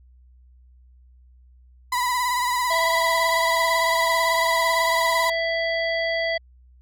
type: tone with vibrato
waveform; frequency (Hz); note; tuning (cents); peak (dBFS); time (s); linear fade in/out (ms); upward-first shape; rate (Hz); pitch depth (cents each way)
35% pulse; 989; B5; +2; -19; 1.92-5.3; 5; sine; 18; 48
type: harmonic tone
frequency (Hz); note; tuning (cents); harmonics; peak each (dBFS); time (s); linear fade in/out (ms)
662; E5; +7; 1 / 3 / 5 / 7; -24 / -25 / -34 / -34; 2.7-6.38; 10
effects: added 62 Hz sine -49 dBFS peak until 6.81 s